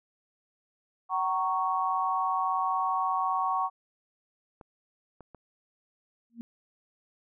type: chord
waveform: sine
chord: F# major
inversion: none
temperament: equal with one note detuned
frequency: 757.3 / 932.3 / 1108.7 Hz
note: F#5 / A#5 / C#6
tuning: +40 / 0 / 0 cents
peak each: -30 / -32 / -28 dBFS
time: 1.09-3.7 s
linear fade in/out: 50 ms
type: clicks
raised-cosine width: 1 ms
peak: -33 dBFS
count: 3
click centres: 4.612 / 5.207 / 5.347 s
type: tone with exponential growth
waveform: sine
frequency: 233.1 Hz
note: A#3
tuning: in tune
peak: -33 dBFS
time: 6.3-6.41 s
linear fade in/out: 0 ms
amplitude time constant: 22 ms
effects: none